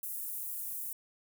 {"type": "high-pass noise", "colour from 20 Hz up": "pink", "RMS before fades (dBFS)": -39, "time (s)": [0.03, 0.93], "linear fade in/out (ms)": 2, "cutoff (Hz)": 11000, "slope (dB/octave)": 24, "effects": []}